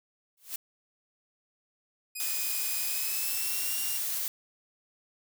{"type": "noise with exponential growth", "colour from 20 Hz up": "blue", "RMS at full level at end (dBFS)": -31, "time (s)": [0.37, 0.56], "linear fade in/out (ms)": 5, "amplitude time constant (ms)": 40}
{"type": "tone with pitch glide", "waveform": "5% pulse", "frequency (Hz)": [2489, 2794], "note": ["D#7", "F7"], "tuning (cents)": [0, 0], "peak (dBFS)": -27, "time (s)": [2.15, 3.98], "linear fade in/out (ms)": 10, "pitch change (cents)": 200, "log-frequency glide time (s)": [2.86, 3.74]}
{"type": "noise", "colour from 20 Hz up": "blue", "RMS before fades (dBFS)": -32, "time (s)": [2.2, 4.28], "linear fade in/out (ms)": 0}
{"effects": []}